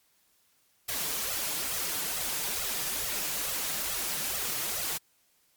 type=noise with flanger; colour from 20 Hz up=white; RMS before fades=-32 dBFS; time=0.88-4.98 s; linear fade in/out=10 ms; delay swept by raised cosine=1.5 to 6.9 ms; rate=2.3 Hz; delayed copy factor=+1; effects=white hiss -68 dBFS RMS until 5.56 s + MP3 96 kbps